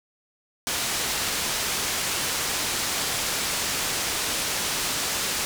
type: low-pass noise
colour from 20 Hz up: white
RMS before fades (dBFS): -27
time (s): 0.67-5.45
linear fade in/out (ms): 0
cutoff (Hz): 8100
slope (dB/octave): 12
effects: none